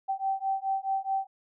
sine beating tone pair, 773 / 777.7 Hz, G5 / G5, -24 / -14 cents, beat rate 4.7 Hz, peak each -30 dBFS, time 0.08-1.27 s, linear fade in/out 20 ms, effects none

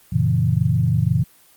sine chord, F# dominant seventh, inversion none, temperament equal, 92.5 / 116.54 / 138.59 / 164.81 Hz, F#2 / A#2 / C#3 / E3, 0 / 0 / 0 / 0 cents, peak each -23 / -19 / -21 / -21 dBFS, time 0.12-1.24 s, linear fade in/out 10 ms, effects white hiss -52 dBFS RMS until 1.56 s + Opus 24 kbps

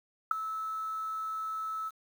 sine tone with ADSR envelope, 1305 Hz, E6, 18 cents flat, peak -18 dBFS, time 0.31-1.91 s, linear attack 4 ms, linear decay 6 ms, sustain -15 dB, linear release 35 ms, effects 9-bit

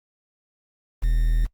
triangle tone with quantisation, 40.31 Hz, E1, 38 cents flat, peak -15 dBFS, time 1.02-1.47 s, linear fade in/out 20 ms, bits 7, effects noise-tail reverb RT60 0.1 s tail -22 dB re dry + Opus 32 kbps

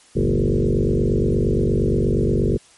sine tone with frequency modulation, 135.7 Hz, C#3, 36 cents flat, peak -15 dBFS, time 0.15-2.58 s, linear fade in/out 20 ms, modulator 48.5 Hz, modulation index 6.5, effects white hiss -51 dBFS RMS until 2.77 s + MP3 48 kbps

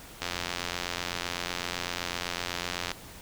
click train, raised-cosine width 0.2 ms, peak -13 dBFS, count 238, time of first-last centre 0.22-2.916 s, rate 87.9 Hz, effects pink hiss -47 dBFS RMS until 3.21 s

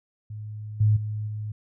sine tone with level steps, 106.5 Hz, G#2, 44 cents sharp, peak -33 / -16 / -27 / -29 dBFS, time 0.3-1.52 s, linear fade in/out 5 ms, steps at 0.8 / 0.96 / 1.27 s, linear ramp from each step 10 ms, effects none

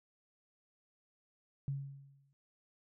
sine tone with exponential decay, 138.59 Hz, C#3, in tune, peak -32 dBFS, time 1.68-2.33 s, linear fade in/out 0 ms, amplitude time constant 140 ms, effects none

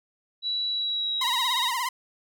sine tone with pitch glide, 3927 to 3787 Hz, B7 to A#7, -11 to +27 cents, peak -25 dBFS, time 0.42-1.72 s, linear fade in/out 50 ms, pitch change -62 cents, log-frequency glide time 0.69-1.56 s
sawtooth tone with vibrato, 987.8 Hz, B5, in tune, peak -22 dBFS, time 1.21-1.89 s, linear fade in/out 5 ms, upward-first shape triangle, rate 17 Hz, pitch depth 140 cents each way
effects none

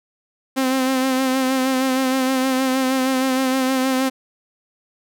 sawtooth tone with vibrato, 261.6 Hz, C4, in tune, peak -13 dBFS, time 0.56-4.1 s, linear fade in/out 20 ms, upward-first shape sine, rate 6.4 Hz, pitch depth 33 cents each way, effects none

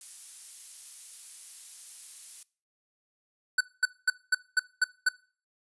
violet noise, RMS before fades -41 dBFS, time 0.01-2.43 s, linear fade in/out 2 ms
square tone bursts, 1500 Hz, F#6, 23 cents sharp, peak -21 dBFS, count 7, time 3.58-5.089 s, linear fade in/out 5 ms, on 27 ms, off 220 ms
effects noise-tail reverb RT60 0.4 s tail -22 dB re dry + resampled to 24000 Hz

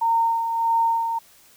sine tone with tremolo, 917 Hz, A#5, 29 cents flat, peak -16 dBFS, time 0.01-1.19 s, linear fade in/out 10 ms, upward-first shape sine, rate 1.6 Hz, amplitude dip 50%, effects white hiss -53 dBFS RMS until 1.56 s

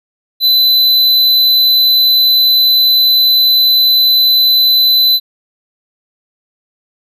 square tone, 4015 Hz, B7, 28 cents sharp, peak -7 dBFS, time 0.4-5.2 s, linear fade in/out 50 ms, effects none

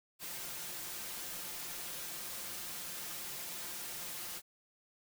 white noise with comb filter, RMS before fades -43 dBFS, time 0.19-4.42 s, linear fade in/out 50 ms, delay 5.7 ms, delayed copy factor +0.55, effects none

